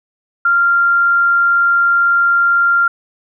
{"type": "tone", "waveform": "sine", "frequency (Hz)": 1389, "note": "F6", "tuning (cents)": -10, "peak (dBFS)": -9, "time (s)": [0.45, 2.88], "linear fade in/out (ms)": 5, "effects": []}